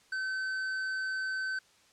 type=tone with tanh clipping; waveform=sine; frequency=1532 Hz; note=G6; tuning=40 cents flat; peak=-33 dBFS; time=0.12-1.59 s; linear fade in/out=5 ms; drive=9 dB; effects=white hiss -63 dBFS RMS until 1.92 s + low-pass 7000 Hz 12 dB/octave